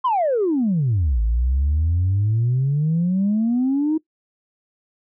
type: exponential two-way sweep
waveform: sine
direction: down then up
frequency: 1073 to 53.4 to 320.8 Hz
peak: -15 dBFS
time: 0.04-3.98 s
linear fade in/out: 10 ms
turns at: 1.21 s
effects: noise-tail reverb RT60 0.1 s tail -20 dB re dry + tanh soft clip ceiling -13 dBFS